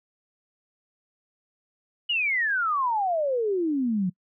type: exponential sweep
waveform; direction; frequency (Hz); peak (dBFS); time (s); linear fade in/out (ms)
sine; down; 2960 to 174.61; -22; 2.09-4.1; 10
effects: noise-tail reverb RT60 0.1 s tail -25 dB re dry